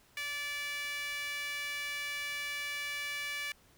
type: tone with high-pass filter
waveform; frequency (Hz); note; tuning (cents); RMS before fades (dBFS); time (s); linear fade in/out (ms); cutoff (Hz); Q
sawtooth; 580; D5; -22; -38; 0.17-3.52; 2; 2100; 3.4
effects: pink hiss -64 dBFS RMS until 3.77 s